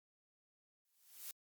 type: noise with exponential growth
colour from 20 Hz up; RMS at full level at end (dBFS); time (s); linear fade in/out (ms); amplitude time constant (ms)
blue; -44; 0.85-1.31; 1; 98
effects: MP3 96 kbps